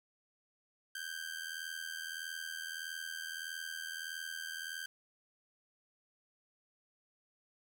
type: ring-modulated tone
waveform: sawtooth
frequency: 1568 Hz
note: G6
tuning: in tune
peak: -34 dBFS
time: 0.95-4.86 s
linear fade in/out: 0 ms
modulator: 40.8 Hz
effects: none